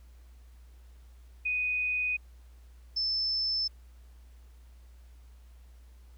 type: tone pair in turn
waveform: sine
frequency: 2489 / 5274 Hz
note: D#7 / E8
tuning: 0 / 0 cents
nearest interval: octave + minor second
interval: 1300 cents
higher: second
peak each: -27 dBFS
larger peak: neither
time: 1.45-2.17 / 2.96-3.68 s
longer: neither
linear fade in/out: 10 ms
effects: added 60 Hz sine -50 dBFS peak until 6.17 s + pink hiss -67 dBFS RMS until 6.17 s